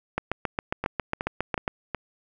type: two click trains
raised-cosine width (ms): 0.5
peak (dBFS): -10 / -13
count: 12 / 4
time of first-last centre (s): 0.18-1.679 / 0.84-1.947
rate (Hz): 7.34 / 2.71
effects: none